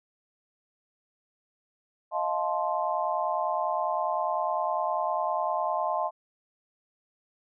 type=chord; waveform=sine; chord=F dominant seventh; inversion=third; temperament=just; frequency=628.6 / 698.5 / 873.1 / 1047.7 Hz; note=Eb5 / F5 / A5 / C6; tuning=+18 / 0 / -14 / +2 cents; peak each=-31 dBFS; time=2.11-6.11 s; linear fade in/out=50 ms; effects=none